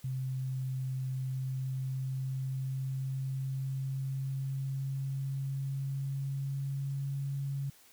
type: tone with pitch glide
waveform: sine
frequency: 130.81 to 138.43 Hz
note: C3 to C#3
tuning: 0 to -2 cents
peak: -32 dBFS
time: 0.04-7.7 s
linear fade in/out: 5 ms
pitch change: +98 cents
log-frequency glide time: 1.15-7.28 s
effects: white hiss -60 dBFS RMS until 7.92 s